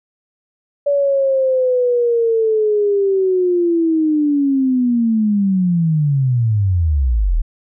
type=linear sweep; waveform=sine; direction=down; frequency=574 to 35 Hz; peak=-12 dBFS; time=0.86-7.42 s; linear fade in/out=10 ms; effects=none